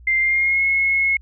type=tone with pitch glide; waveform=sine; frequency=2093 to 2174 Hz; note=C7 to C#7; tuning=0 to -34 cents; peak=-15 dBFS; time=0.07-1.17 s; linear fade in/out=5 ms; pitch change=+66 cents; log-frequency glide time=0.2-0.63 s; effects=added 60 Hz sine -41 dBFS peak until 1.21 s